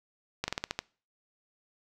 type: slowing click train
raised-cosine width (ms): 0.2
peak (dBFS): -13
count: 7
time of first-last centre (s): 0.44-0.79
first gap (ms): 40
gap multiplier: 1.15
effects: noise-tail reverb RT60 0.4 s tail -24 dB re dry